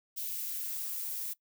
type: noise with high-pass filter sweep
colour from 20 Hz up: violet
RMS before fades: -37 dBFS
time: 0.16-1.34 s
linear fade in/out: 20 ms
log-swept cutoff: 3000 to 470 Hz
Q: 1.4
effects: noise-tail reverb RT60 0.1 s tail -20 dB re dry